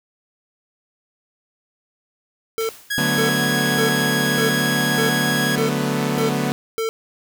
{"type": "tone bursts", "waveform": "square", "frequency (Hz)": 447.9, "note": "A4", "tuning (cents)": 31, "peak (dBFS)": -21, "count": 8, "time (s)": [2.58, 6.89], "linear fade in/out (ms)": 0, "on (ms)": 110, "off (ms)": 490}
{"type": "noise with exponential decay", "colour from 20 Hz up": "white", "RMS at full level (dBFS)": -32, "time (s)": [2.6, 3.2], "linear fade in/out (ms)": 5, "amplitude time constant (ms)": 130}
{"type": "tone", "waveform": "sawtooth", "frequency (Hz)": 1657, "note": "G#6", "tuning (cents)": -4, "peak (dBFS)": -17, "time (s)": [2.9, 5.56], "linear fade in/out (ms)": 10}
{"type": "chord", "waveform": "sawtooth", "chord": "B minor seventh", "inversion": "first", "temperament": "equal", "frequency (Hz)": [146.83, 185, 220, 246.9], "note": ["D3", "F#3", "A3", "B3"], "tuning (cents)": [0, 0, 0, 0], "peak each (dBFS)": [-20, -23, -22, -20], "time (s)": [2.98, 6.52], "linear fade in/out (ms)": 0}
{"effects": []}